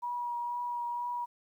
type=tone with vibrato; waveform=sine; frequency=962 Hz; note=B5; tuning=46 cents flat; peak=-32 dBFS; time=0.02-1.26 s; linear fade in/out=20 ms; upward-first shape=triangle; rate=2.1 Hz; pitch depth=17 cents each way; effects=11-bit